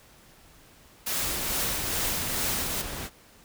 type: noise with tremolo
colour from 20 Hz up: white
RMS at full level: -28 dBFS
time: 1.06-2.82 s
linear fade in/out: 10 ms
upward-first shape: triangle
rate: 2.3 Hz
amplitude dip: 45%
type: noise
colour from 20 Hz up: pink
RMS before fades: -35 dBFS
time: 1.19-3.1 s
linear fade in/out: 50 ms
effects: pink hiss -55 dBFS RMS until 3.44 s